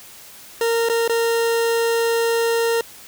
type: tone with dropouts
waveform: 40% pulse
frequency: 461.7 Hz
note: A#4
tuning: 17 cents flat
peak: -16 dBFS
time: 0.61-2.81 s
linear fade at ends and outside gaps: 2 ms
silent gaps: 0.888-0.897 / 1.078-1.095 s
effects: white hiss -42 dBFS RMS until 3.07 s